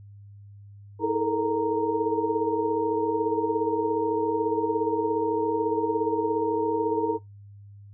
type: tone cluster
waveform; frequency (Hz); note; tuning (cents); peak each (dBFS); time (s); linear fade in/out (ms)
sine; 320.8 / 427.5 / 444.2 / 461.7 / 929; E4 / A4 / A4 / A#4 / A#5; -47 / -50 / +16 / -17 / -6; -29; 0.99-7.19; 50
effects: noise-tail reverb RT60 0.2 s tail -23 dB re dry + added 101 Hz sine -44 dBFS peak until 7.93 s